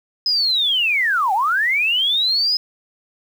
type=linear two-way sweep; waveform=sine; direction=down then up; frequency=5100 to 740 to 5100 Hz; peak=-15 dBFS; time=0.26-2.57 s; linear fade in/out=2 ms; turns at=1.33 s; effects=7-bit